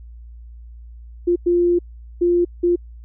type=tone bursts at uneven times; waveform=sine; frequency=349.2 Hz; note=F4; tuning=in tune; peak=-13 dBFS; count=4; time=1.27-1.36 / 1.46-1.79 / 2.21-2.45 / 2.63-2.76 s; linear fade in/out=10 ms; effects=added 58 Hz sine -36 dBFS peak until 3.04 s